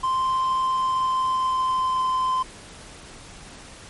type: tone with pitch glide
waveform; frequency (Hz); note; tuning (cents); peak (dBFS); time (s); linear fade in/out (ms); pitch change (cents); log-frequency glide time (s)
triangle; 1043 to 1032.2; C6 to C6; -6 to -24; -18; 0.03-2.43; 10; -18; 0.54-2.17
effects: pink hiss -43 dBFS RMS until 3.89 s + MP3 48 kbps